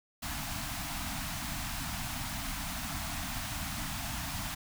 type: band-stop noise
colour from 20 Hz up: pink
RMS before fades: -37 dBFS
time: 0.22-4.55 s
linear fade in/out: 10 ms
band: 300 to 640 Hz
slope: 96 dB/octave
effects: none